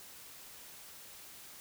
silence, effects white hiss -52 dBFS RMS until 1.6 s

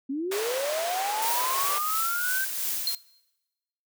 sine linear sweep, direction up, 259.5 to 1568 Hz, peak -27 dBFS, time 0.09-2.45 s, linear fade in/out 10 ms
pink high-pass noise, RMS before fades -33 dBFS, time 0.31-1.79 s, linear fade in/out 10 ms, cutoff 500 Hz, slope 24 dB/octave
blue noise with tremolo, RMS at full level -28 dBFS, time 1.22-2.95 s, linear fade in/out 2 ms, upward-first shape triangle, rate 2.9 Hz, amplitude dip 45%
sine tone with exponential decay, 4186 Hz, C8, in tune, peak -21 dBFS, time 2.87-3.05 s, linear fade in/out 2 ms, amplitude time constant 38 ms
effects noise-tail reverb RT60 1.0 s tail -22 dB re dry

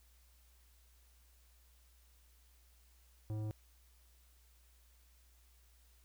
triangle tone with tanh clipping, 107.6 Hz, A2, 38 cents flat, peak -39 dBFS, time 3.3-3.51 s, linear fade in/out 0 ms, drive 17 dB, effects added 60 Hz sine -64 dBFS peak until 6.04 s + white hiss -71 dBFS RMS until 6.04 s

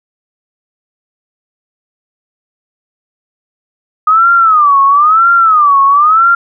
sine tone with vibrato, 1234 Hz, D#6, 15 cents flat, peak -4 dBFS, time 4.07-6.35 s, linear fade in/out 5 ms, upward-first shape sine, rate 1 Hz, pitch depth 200 cents each way, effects none

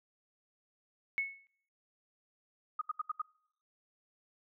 sine tone with exponential decay, 2200 Hz, C#7, 14 cents flat, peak -27 dBFS, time 1.18-1.47 s, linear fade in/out 0 ms, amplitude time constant 62 ms
sine tone bursts, 1244.5 Hz, D#6, in tune, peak -31 dBFS, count 5, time 2.79-3.218 s, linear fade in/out 5 ms, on 24 ms, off 77 ms
effects noise-tail reverb RT60 0.7 s tail -26 dB re dry

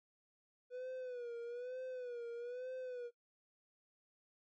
triangle tone with vibrato, 491.4 Hz, B4, 9 cents flat, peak -40 dBFS, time 0.7-3.11 s, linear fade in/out 50 ms, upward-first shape sine, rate 1.1 Hz, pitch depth 82 cents each way, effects noise-tail reverb RT60 0.1 s tail -22 dB re dry + MP3 32 kbps

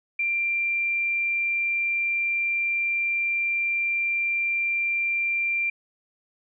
sine tone, 2370 Hz, D7, 15 cents sharp, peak -22 dBFS, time 0.19-5.7 s, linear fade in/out 5 ms, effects none

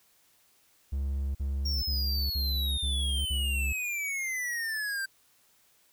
triangle tone bursts, 68.8 Hz, C#2, 12 cents flat, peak -26 dBFS, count 6, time 0.92-3.73 s, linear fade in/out 10 ms, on 430 ms, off 46 ms
square exponential sweep, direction down, 5588 to 1559 Hz, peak -31 dBFS, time 1.65-5.06 s, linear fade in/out 10 ms
effects white hiss -65 dBFS RMS until 5.92 s

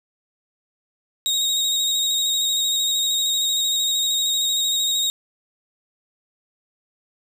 30% pulse tone with vibrato, 3752 Hz, A#7, 11 cents sharp, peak -16 dBFS, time 1.26-5.1 s, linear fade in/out 0 ms, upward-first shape square, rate 13 Hz, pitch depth 21 cents each way, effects none

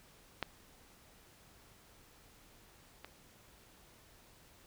clicks, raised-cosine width 0.3 ms, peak -18 / -30 dBFS, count 2, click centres 0.427 / 3.046 s, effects pink hiss -62 dBFS RMS until 4.66 s

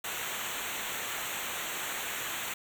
pink noise with comb filter, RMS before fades -36 dBFS, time 0.04-2.54 s, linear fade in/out 5 ms, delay 0.2 ms, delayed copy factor -0.95, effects none

